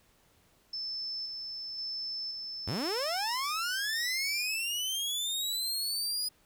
sine tone with tremolo, 5274 Hz, E8, in tune, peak -34 dBFS, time 0.73-4.56 s, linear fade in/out 5 ms, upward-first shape square, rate 0.95 Hz, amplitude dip 30%
sawtooth linear sweep, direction up, 73 to 4978 Hz, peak -28 dBFS, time 2.67-6.29 s, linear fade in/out 10 ms
effects pink hiss -66 dBFS RMS until 6.45 s

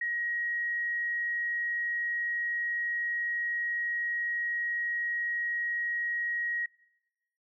sine tone, 1894 Hz, A#6, 27 cents sharp, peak -29 dBFS, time 0.01-6.66 s, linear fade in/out 5 ms, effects noise-tail reverb RT60 1.0 s tail -23 dB re dry

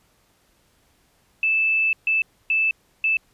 sine tone bursts at uneven times, 2632 Hz, E7, 3 cents flat, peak -17 dBFS, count 4, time 1.43-1.93 / 2.07-2.22 / 2.5-2.71 / 3.04-3.17 s, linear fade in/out 2 ms, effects pink hiss -62 dBFS RMS until 3.33 s + resampled to 32000 Hz

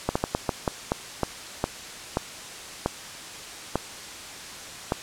slowing click train, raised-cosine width 1 ms, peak -8 dBFS, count 13, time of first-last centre 0.09-4.921 s, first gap 65 ms, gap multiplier 1.3, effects white hiss -39 dBFS RMS until 5.02 s + low-pass 8000 Hz 12 dB/octave

